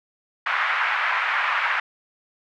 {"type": "band-pass noise", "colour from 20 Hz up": "white", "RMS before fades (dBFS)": -23, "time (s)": [0.46, 1.8], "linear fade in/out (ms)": 5, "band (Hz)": [930, 2100], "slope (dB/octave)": 24, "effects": []}